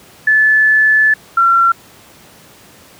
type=tone pair in turn; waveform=sine; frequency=1736 / 1363.2 Hz; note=A6 / F6; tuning=-24 / -42 cents; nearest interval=major third; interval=418 cents; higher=first; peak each=-7 dBFS; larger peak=neither; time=0.27-1.14 / 1.37-1.72 s; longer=first; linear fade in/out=5 ms; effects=pink hiss -42 dBFS RMS until 2.99 s + high-pass 100 Hz 12 dB/octave